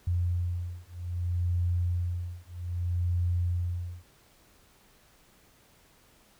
sine beating tone pair, 87.5 / 88.13 Hz, F2 / F2, +4 / +16 cents, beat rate 0.63 Hz, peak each -30 dBFS, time 0.07-4.05 s, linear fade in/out 5 ms, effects pink hiss -61 dBFS RMS until 6.39 s

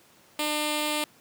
5% pulse tone with notch filter, 300.8 Hz, D4, 42 cents sharp, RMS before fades -28 dBFS, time 0.39-1.04 s, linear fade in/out 2 ms, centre 1600 Hz, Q 1.4, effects pink hiss -57 dBFS RMS until 1.2 s + high-pass 150 Hz 12 dB/octave

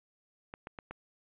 clicks, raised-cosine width 0.5 ms, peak -27 dBFS, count 4, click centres 0.539 / 0.671 / 0.788 / 0.91 s, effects resampled to 8000 Hz

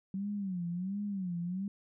sine tone with vibrato, 188 Hz, F#3, 28 cents sharp, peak -33 dBFS, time 0.14-1.68 s, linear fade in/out 2 ms, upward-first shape sine, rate 1.4 Hz, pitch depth 160 cents each way, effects none

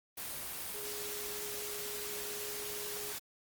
sine tone in noise, 415.3 Hz, G#4, in tune, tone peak -45 dBFS, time 0.74-3.13 s, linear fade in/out 10 ms, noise white, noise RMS -41 dBFS, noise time 0.17-3.19 s, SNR -7 dB, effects Opus 32 kbps

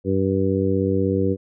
harmonic tone, 96.3 Hz, G2, 30 cents flat, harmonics 1 / 2 / 3 / 4 / 5, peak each -24 / -24 / -24 / -24 / -24 dBFS, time 0.04-1.37 s, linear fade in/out 50 ms, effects none

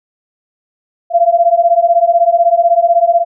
sine beating tone pair, 676 / 692 Hz, E5 / F5, +43 / -16 cents, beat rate 16 Hz, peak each -10 dBFS, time 1.1-3.25 s, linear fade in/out 50 ms, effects none

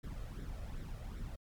brown noise with flanger, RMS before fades -43 dBFS, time 0.03-1.36 s, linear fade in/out 10 ms, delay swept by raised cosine 0.53 to 1.63 ms, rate 2.6 Hz, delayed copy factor +0.55, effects MP3 96 kbps

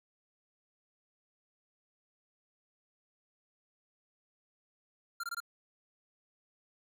square tone bursts, 1388 Hz, F6, 11 cents flat, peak -36 dBFS, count 4, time 5.2-5.403 s, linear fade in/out 5 ms, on 35 ms, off 21 ms, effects 12-bit

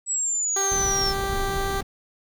sine linear sweep, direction down, 7880 to 5274 Hz, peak -22 dBFS, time 0.06-1.14 s, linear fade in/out 50 ms
15% pulse tone, 392 Hz, G4, in tune, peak -19 dBFS, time 0.56-1.81 s, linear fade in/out 5 ms
brown noise, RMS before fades -30 dBFS, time 0.71-1.83 s, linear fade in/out 10 ms
effects none

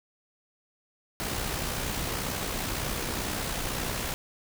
pink noise with amplitude modulation, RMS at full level -30 dBFS, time 1.2-4.14 s, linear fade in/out 0 ms, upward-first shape sine, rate 62 Hz, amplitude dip 40%, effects none

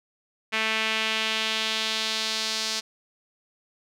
sawtooth tone with band-pass filter sweep, 220 Hz, A3, in tune, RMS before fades -27 dBFS, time 0.52-2.81 s, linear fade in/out 20 ms, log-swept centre 2400 to 4900 Hz, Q 2, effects none

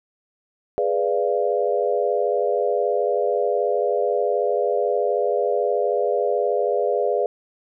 sine chord, G# diminished seventh, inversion none, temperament equal with one note detuned, 415.3 / 493.9 / 587.3 / 691.2 Hz, G#4 / B4 / D5 / F5, 0 / 0 / 0 / -18 cents, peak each -23 / -23 / -24 / -26 dBFS, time 0.78-7.26 s, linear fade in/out 0 ms, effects none

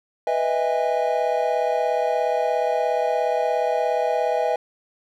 triangle chord, E major seventh, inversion second, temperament equal with one note detuned, 493.9 / 622.3 / 659.3 / 815.9 Hz, B4 / D#5 / E5 / G#5, 0 / 0 / 0 / -31 cents, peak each -23 dBFS, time 0.27-4.56 s, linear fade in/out 2 ms, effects none

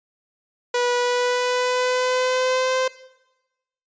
sawtooth tone with pitch glide, 488.3 to 517.3 Hz, B4 to C5, -20 to -20 cents, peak -15 dBFS, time 0.74-2.88 s, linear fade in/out 5 ms, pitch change +100 cents, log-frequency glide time 0.96-2.77 s, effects noise-tail reverb RT60 1.0 s tail -18 dB re dry + resampled to 16000 Hz

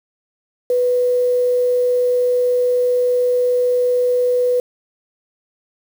sine tone with quantisation, 494.6 Hz, B4, 3 cents sharp, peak -13 dBFS, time 0.7-4.6 s, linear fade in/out 2 ms, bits 6, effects none

